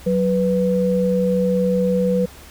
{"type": "tone pair together", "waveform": "sine", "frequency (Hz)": [185, 493.9], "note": ["F#3", "B4"], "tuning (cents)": [0, 0], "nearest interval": "octave + perfect fourth", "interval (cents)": 1700, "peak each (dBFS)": -18, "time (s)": [0.06, 2.26], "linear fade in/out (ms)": 10, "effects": ["added 67 Hz sine -43 dBFS peak until 2.5 s", "pink hiss -43 dBFS RMS until 2.5 s"]}